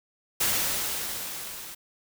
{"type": "noise with level ramp", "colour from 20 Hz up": "white", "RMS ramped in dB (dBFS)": [-24, -41], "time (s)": [0.4, 1.75], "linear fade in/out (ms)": 10, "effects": []}